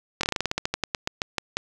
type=slowing click train; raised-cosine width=0.2 ms; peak=-7 dBFS; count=18; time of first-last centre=0.21-1.57 s; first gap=23 ms; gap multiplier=1.14; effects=8-bit